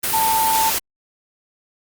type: tone in noise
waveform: sine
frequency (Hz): 892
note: A5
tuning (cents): +23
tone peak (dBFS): -16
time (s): 0.13-0.7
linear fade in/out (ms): 10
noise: white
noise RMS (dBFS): -21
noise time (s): 0.03-0.79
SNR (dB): +2
effects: Opus 32 kbps